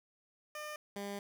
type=tone pair in turn; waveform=15% pulse; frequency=603 / 201.2 Hz; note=D5 / G3; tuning=+46 / +45 cents; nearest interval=octave + perfect fifth; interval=1901 cents; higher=first; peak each=-35 / -33 dBFS; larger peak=second; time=0.55-0.76 / 0.96-1.19 s; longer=second; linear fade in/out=2 ms; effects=none